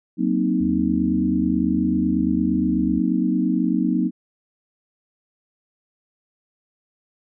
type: chord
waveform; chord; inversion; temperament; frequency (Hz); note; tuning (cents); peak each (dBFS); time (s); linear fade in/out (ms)
sine; C half-diminished seventh; second; equal; 185 / 233.1 / 261.6 / 311.1; Gb3 / Bb3 / C4 / Eb4; 0 / 0 / 0 / 0; -23; 0.17-4.11; 50
type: tone with pitch glide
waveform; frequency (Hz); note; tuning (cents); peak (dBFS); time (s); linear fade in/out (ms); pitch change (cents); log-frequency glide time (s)
sine; 79.8 to 71.51; D#2 to D2; +44 to -46; -31; 0.6-3; 10; -190; 2.6-2.72
effects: none